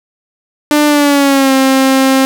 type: tone with pitch glide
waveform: sawtooth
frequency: 297.1 to 266.2 Hz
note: D4 to C4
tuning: +20 to +30 cents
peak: -3 dBFS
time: 0.71-2.25 s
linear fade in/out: 0 ms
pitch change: -190 cents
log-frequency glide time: 0.86-1.53 s
effects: none